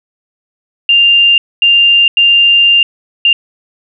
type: tone bursts at uneven times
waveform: sine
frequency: 2794 Hz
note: F7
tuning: in tune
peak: -4 dBFS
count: 4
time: 0.89-1.38 / 1.62-2.08 / 2.17-2.83 / 3.25-3.33 s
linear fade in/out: 2 ms
effects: none